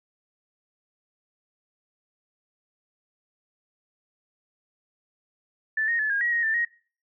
sine tone with pitch steps, 1756 / 1859 / 1728 / 1627 / 1906 / 1875 / 1779 / 1881 Hz, A6 / A#6 / A6 / G#6 / A#6 / A#6 / A6 / A#6, -4 / -5 / -32 / -36 / +38 / +10 / +19 / +15 cents, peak -22 dBFS, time 5.77-6.65 s, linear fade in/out 5 ms, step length 110 ms, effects noise-tail reverb RT60 0.4 s tail -22 dB re dry

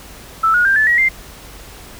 sine tone with pitch steps, 1318.5 / 1446.2 / 1586.2 / 1739.8 / 1908.2 / 2093 Hz, E6 / F#6 / G6 / A6 / A#6 / C7, 0 / -40 / +20 / -20 / +40 / 0 cents, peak -10 dBFS, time 0.43-1.09 s, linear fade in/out 10 ms, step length 110 ms, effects added 49 Hz sine -41 dBFS peak until 1.99 s + pink hiss -38 dBFS RMS until 1.99 s

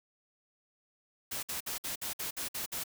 white noise bursts, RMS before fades -37 dBFS, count 9, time 1.31-2.838 s, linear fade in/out 10 ms, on 120 ms, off 56 ms, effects none

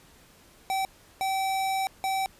square tone bursts at uneven times, 770 Hz, G5, 31 cents flat, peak -26 dBFS, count 3, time 0.7-0.85 / 1.21-1.87 / 2.04-2.26 s, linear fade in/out 0 ms, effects pink hiss -56 dBFS RMS until 2.39 s + resampled to 32000 Hz

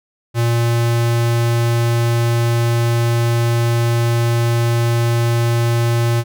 square tone, 117.5 Hz, A#2, 14 cents sharp, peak -14 dBFS, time 0.34-6.24 s, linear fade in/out 50 ms, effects none

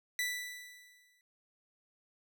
sawtooth tone with exponential decay, 1975.5 Hz, B6, in tune, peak -27 dBFS, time 0.19-1.21 s, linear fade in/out 1 ms, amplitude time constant 220 ms, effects none

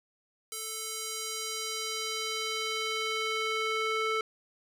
square tone with band-pass filter sweep, 440 Hz, A4, in tune, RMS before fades -33 dBFS, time 0.52-4.21 s, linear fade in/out 2 ms, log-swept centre 9800 to 1700 Hz, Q 0.98, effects none

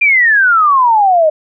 sine exponential sweep, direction down, 2428 to 604 Hz, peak -6 dBFS, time 0.01-1.3 s, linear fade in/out 10 ms, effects none

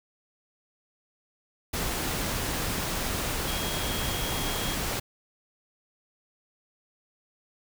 sine tone in noise, 3273 Hz, G#7, 26 cents flat, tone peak -37 dBFS, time 3.47-4.75 s, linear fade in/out 10 ms, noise pink, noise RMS -30 dBFS, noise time 1.73-5 s, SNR -10 dB, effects none

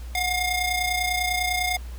sawtooth ring-modulated tone, 1428 Hz, F6, 38 cents sharp, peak -16 dBFS, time 0.15-1.77 s, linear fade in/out 2 ms, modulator 699 Hz, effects added 60 Hz sine -33 dBFS peak until 1.98 s + pink hiss -49 dBFS RMS until 1.98 s

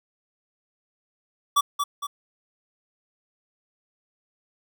square tone with echo, 1151 Hz, D6, 35 cents flat, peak -17 dBFS, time 1.56-1.61 s, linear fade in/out 10 ms, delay 230 ms, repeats 2, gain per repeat -6 dB, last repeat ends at 2.07 s, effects none

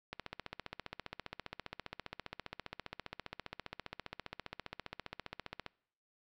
click train, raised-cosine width 0.3 ms, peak -25 dBFS, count 84, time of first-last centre 0.13-5.663 s, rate 15 Hz, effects noise-tail reverb RT60 0.7 s tail -26 dB re dry

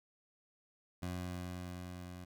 20% pulse tone with level ramp, 89.7 Hz, F2, 47 cents sharp, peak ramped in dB -33 to -42 dBFS, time 1.02-2.25 s, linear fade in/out 10 ms, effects none

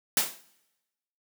white noise with exponential decay, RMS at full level -20 dBFS, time 0.17-0.41 s, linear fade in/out 1 ms, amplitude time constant 51 ms, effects noise-tail reverb RT60 1.0 s tail -21 dB re dry + high-pass 150 Hz 12 dB/octave

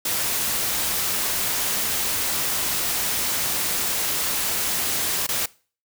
white noise with dropouts, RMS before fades -24 dBFS, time 0.05-5.46 s, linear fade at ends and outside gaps 5 ms, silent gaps 5.267-5.288 s, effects noise-tail reverb RT60 0.4 s tail -22 dB re dry

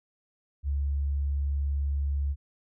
sine tone, 70.5 Hz, C#2, 30 cents sharp, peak -25 dBFS, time 0.63-2.36 s, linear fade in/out 50 ms, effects none

